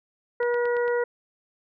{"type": "harmonic tone", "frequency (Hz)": 481.2, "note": "B4", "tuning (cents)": -45, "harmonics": [1, 2, 3, 4], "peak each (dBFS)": [-22, -33, -33, -35], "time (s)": [0.4, 1.04], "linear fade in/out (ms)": 5}
{"type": "click train", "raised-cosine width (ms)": 0.3, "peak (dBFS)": -26, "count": 5, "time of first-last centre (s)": [0.43, 0.88], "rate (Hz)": 8.89}
{"effects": []}